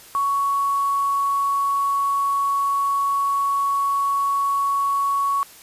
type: tone with quantisation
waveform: sine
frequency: 1115 Hz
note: C#6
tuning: 10 cents sharp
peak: -18 dBFS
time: 0.15-5.43 s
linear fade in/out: 0 ms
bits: 6
effects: white hiss -45 dBFS RMS until 5.62 s + resampled to 32000 Hz